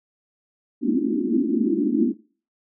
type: band-pass noise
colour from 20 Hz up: pink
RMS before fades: -21 dBFS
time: 0.81-2.14 s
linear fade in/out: 50 ms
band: 210 to 360 Hz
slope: 96 dB/octave
effects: noise-tail reverb RT60 0.4 s tail -20 dB re dry